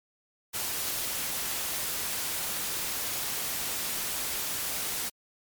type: noise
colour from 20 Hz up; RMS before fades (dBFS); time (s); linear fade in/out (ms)
white; -32; 0.53-5.1; 20
effects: MP3 96 kbps